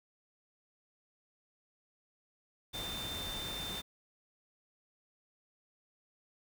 sine tone in noise, 3582 Hz, A7, 30 cents sharp, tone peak -40 dBFS, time 2.73-3.82 s, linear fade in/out 20 ms, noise pink, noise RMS -43 dBFS, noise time 2.73-3.82 s, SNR 0 dB, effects none

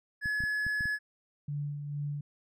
triangle tone, 1700 Hz, G#6, 40 cents sharp, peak -27 dBFS, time 0.21-0.99 s, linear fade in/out 50 ms
clicks, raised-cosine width 5 ms, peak -28 dBFS, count 6, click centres 0.258 / 0.405 / 0.438 / 0.666 / 0.808 / 0.856 s
sine tone with tremolo, 145.3 Hz, D3, 18 cents flat, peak -31 dBFS, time 1.48-2.21 s, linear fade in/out 5 ms, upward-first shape sine, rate 2.2 Hz, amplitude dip 45%
effects none

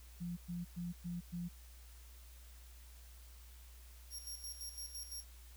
sine tone bursts, 174.1 Hz, F3, 5 cents flat, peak -39 dBFS, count 5, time 0.2-1.49 s, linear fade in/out 20 ms, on 170 ms, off 110 ms
20% pulse tone with tremolo, 5588 Hz, F8, in tune, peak -38 dBFS, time 4.1-5.25 s, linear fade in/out 50 ms, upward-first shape square, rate 5.9 Hz, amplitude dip 65%
effects added 60 Hz sine -54 dBFS peak until 5.56 s + white hiss -63 dBFS RMS until 5.56 s

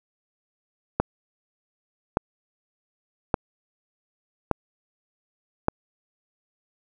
click train, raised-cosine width 1 ms, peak -5 dBFS, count 5, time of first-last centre 1-5.684 s, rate 0.854 Hz, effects none

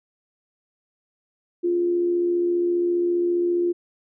sine tone with amplitude modulation, 349.2 Hz, F4, in tune, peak -17 dBFS, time 1.63-3.73 s, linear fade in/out 20 ms, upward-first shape sine, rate 74.9 Hz, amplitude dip 35%, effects none

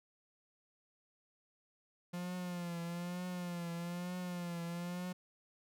45% pulse tone with vibrato, 175.1 Hz, F3, 5 cents sharp, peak -39 dBFS, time 2.13-5.13 s, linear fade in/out 10 ms, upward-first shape triangle, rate 1.1 Hz, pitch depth 64 cents each way, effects none

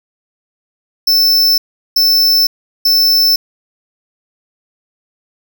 square tone bursts, 5300 Hz, E8, 9 cents sharp, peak -8 dBFS, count 3, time 1.07-3.36 s, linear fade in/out 5 ms, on 510 ms, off 380 ms, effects none

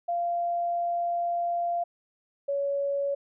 sine tone pair in turn, 692 / 561.3 Hz, F5 / C#5, -16 / +22 cents, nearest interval major third, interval 362 cents, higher first, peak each -25 dBFS, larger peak neither, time 0.08-1.84 / 2.48-3.15 s, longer first, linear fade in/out 10 ms, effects none

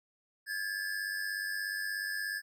square tone pair together, 1628 / 1724.8 Hz, G#6 / A6, -35 / -35 cents, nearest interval minor second, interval 100 cents, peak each -38 / -37 dBFS, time 0.46-2.42 s, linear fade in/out 50 ms, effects none

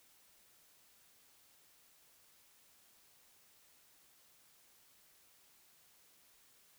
silence, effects white hiss -67 dBFS RMS until 6.78 s

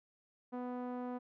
sawtooth tone with low-pass filter, 248 Hz, B3, 7 cents sharp, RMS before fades -41 dBFS, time 0.52-1.19 s, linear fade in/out 20 ms, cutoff 950 Hz, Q 1.2, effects none

